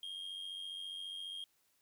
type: tone with amplitude modulation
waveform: triangle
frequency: 3232 Hz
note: G#7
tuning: 48 cents flat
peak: -38 dBFS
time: 0.03-1.44 s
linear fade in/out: 2 ms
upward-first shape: sine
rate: 94.7 Hz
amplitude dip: 55%
effects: white hiss -75 dBFS RMS until 1.81 s